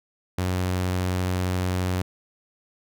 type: tone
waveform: sawtooth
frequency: 91.5 Hz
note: F#2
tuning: 19 cents flat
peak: -19 dBFS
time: 0.38-2.02 s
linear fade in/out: 5 ms
effects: none